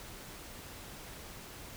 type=silence; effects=pink hiss -48 dBFS RMS until 1.76 s